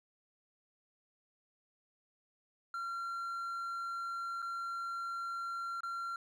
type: tone with dropouts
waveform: triangle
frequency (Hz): 1372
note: F6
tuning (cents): -31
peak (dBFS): -35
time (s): 2.74-6.16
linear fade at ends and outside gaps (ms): 2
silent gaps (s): 4.42-4.425 / 5.806-5.833
effects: none